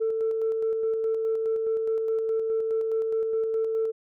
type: tone with tremolo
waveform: sine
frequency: 445.8 Hz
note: A4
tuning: 23 cents sharp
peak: -21 dBFS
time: 0-3.92 s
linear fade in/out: 20 ms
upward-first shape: square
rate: 4.8 Hz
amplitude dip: 30%
effects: tanh soft clip ceiling -19 dBFS